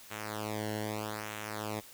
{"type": "tone with flanger", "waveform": "sawtooth", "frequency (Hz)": 106.9, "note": "A2", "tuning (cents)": -49, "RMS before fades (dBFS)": -38, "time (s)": [0.1, 1.81], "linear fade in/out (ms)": 20, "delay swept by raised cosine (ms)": [0.2, 0.83], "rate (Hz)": 0.8, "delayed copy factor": -0.9, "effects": ["white hiss -53 dBFS RMS until 1.93 s"]}